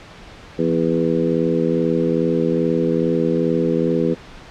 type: harmonic tone with a mistuned harmonic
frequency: 82.41 Hz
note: E2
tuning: in tune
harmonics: 2 / 3 / 4 / 5 / 6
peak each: -22 / -22 / -22 / -22 / -22 dBFS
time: 0.58-4.15 s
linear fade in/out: 20 ms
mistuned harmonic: 2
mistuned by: +39 cents
effects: pink hiss -40 dBFS RMS until 4.5 s + low-pass 4000 Hz 12 dB/octave